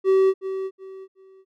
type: tone with echo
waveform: triangle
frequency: 382.7 Hz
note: G4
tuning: 42 cents flat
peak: -12 dBFS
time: 0.04-0.34 s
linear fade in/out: 50 ms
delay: 370 ms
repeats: 3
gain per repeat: -11 dB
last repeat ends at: 1.45 s
effects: none